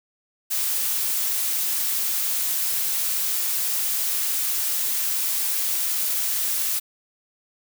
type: noise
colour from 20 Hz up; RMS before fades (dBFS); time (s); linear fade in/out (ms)
blue; -24; 0.5-6.8; 20
effects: none